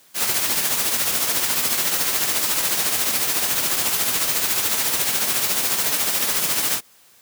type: noise with tremolo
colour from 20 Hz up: white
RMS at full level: -19 dBFS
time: 0.14-6.81 s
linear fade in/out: 50 ms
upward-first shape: triangle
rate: 14 Hz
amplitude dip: 50%
effects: white hiss -53 dBFS RMS until 7.21 s + high-pass 100 Hz 12 dB/octave